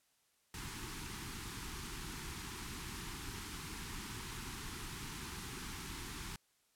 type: band-stop noise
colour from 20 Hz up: pink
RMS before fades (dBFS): -45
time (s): 0.54-6.36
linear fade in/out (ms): 2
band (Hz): 400 to 860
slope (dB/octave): 48
effects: white hiss -75 dBFS RMS until 6.75 s + low-pass 12000 Hz 12 dB/octave